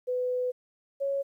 sine tone pair in turn, 500 / 553.8 Hz, B4 / C#5, +21 / -2 cents, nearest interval major second, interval 177 cents, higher second, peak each -26 / -26 dBFS, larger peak neither, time 0.07-0.52 / 1-1.23 s, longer first, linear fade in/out 20 ms, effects 11-bit

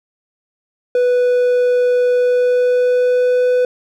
triangle tone with pitch glide, 493.9 to 498.5 Hz, B4 to B4, 0 to +16 cents, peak -9 dBFS, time 0.95-3.65 s, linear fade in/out 2 ms, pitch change +16 cents, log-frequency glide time 2.11-3.51 s, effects none

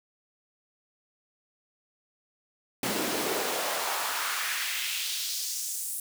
pink noise with high-pass filter sweep, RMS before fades -31 dBFS, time 2.83-6 s, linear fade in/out 2 ms, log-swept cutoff 210 to 10000 Hz, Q 1.7, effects none

